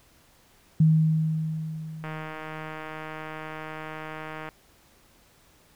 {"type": "tone with exponential decay", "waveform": "sine", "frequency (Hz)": 158.1, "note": "D#3", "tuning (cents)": 28, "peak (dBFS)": -14, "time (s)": [0.8, 3.01], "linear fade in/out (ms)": 5, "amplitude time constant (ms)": 480}
{"type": "click train", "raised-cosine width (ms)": 0.5, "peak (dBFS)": -22, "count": 383, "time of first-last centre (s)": [2.04, 4.489], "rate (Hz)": 156}
{"effects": ["pink hiss -59 dBFS RMS until 5.75 s"]}